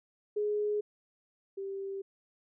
sine tone pair in turn, 417.7 / 391.2 Hz, G#4 / G4, +10 / -4 cents, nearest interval minor second, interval 114 cents, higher first, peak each -28 / -35 dBFS, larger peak first, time 0.36-0.81 / 1.57-2.02 s, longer neither, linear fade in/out 10 ms, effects none

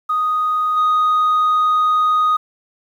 sine tone with level steps, 1244.5 Hz, D#6, in tune, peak -14 / -10 dBFS, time 0.09-2.37 s, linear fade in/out 10 ms, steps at 0.76 s, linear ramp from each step 20 ms, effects tanh soft clip ceiling -11 dBFS + 8-bit

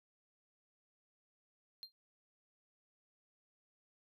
triangle tone with exponential decay, 4186 Hz, C8, in tune, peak -40 dBFS, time 1.83-1.92 s, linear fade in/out 0 ms, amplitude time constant 19 ms, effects none

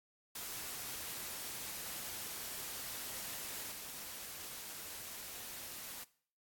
white noise with level steps, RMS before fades -44 / -47 dBFS, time 0.35-6.04 s, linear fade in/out 5 ms, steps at 3.7 s, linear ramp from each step 20 ms, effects noise-tail reverb RT60 0.5 s tail -19 dB re dry + AAC 64 kbps

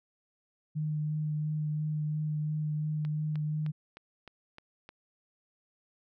sine tone with vibrato, 152.4 Hz, D#3, 36 cents flat, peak -29 dBFS, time 0.75-3.72 s, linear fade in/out 20 ms, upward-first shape sine, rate 2.9 Hz, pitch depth 13 cents each way
click train, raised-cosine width 0.3 ms, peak -31 dBFS, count 7, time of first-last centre 3.05-4.89 s, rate 3.26 Hz
effects none

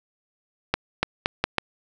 accelerating click train, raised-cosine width 0.3 ms, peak -4 dBFS, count 5, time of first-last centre 0.74-1.583 s, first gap 290 ms, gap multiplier 0.79, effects none

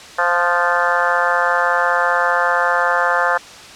harmonic tone with a mistuned harmonic, 174.9 Hz, F3, 3 cents sharp, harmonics 3 / 4 / 5 / 6 / 7 / 8 / 9 / 10, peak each -22 / -22 / -22 / -22 / -22 / -22 / -22 / -22 dBFS, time 0.18-3.38 s, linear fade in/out 10 ms, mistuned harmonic 9, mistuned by -27 cents, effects white hiss -37 dBFS RMS until 3.75 s + low-pass 6000 Hz 12 dB/octave

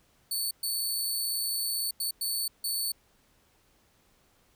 15% pulse tone bursts at uneven times, 4471 Hz, C#8, 14 cents sharp, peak -22 dBFS, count 5, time 0.31-0.51 / 0.63-1.91 / 2-2.11 / 2.21-2.48 / 2.64-2.92 s, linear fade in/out 5 ms, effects pink hiss -66 dBFS RMS until 4.55 s

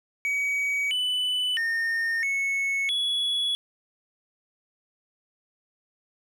triangle tone with pitch steps, 2264 / 2991 / 1829 / 2202 / 3382 Hz, C#7 / F#7 / A#6 / C#7 / G#7, +36 / +18 / -33 / -12 / +31 cents, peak -22 dBFS, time 0.25-3.55 s, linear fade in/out 0 ms, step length 660 ms, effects none

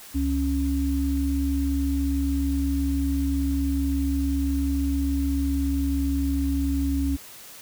sine tone pair together, 69.3 / 276.8 Hz, C#2 / C#4, 0 / -2 cents, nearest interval 2 octaves, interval 2398 cents, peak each -24 dBFS, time 0.14-7.17 s, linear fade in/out 20 ms, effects white hiss -44 dBFS RMS until 7.61 s

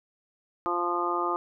harmonic tone, 174.61 Hz, F3, in tune, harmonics 2 / 3 / 4 / 5 / 6 / 7, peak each -31 / -38 / -35 / -33 / -33 / -29 dBFS, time 0.66-1.36 s, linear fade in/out 0 ms, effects none

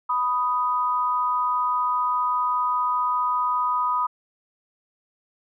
sine tone pair together, 989.5 / 1244.5 Hz, B5 / D#6, +3 / 0 cents, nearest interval major third, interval 397 cents, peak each -23 dBFS, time 0.09-4.07 s, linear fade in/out 10 ms, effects none

